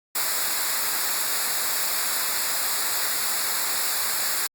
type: noise with comb filter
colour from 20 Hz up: white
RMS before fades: -25 dBFS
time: 0.15-4.47 s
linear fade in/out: 5 ms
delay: 0.33 ms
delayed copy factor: -0.8
effects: Opus 48 kbps